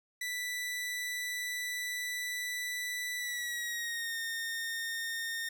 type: tone with pitch glide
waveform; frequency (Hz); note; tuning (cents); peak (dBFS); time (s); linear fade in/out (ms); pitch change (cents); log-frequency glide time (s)
sawtooth; 1975.5 to 1832.6; B6 to A#6; 0 to -30; -31; 0.21-5.49; 5; -130; 3.17-4.17
effects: none